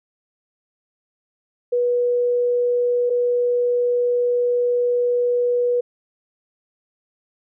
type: tone pair in turn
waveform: sine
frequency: 486.9 / 486.9 Hz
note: B4 / B4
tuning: -25 / -25 cents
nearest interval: unison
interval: 0 cents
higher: neither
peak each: -16 dBFS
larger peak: neither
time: 1.72-3.1 / 3.1-5.81 s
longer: second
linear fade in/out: 10 ms
effects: none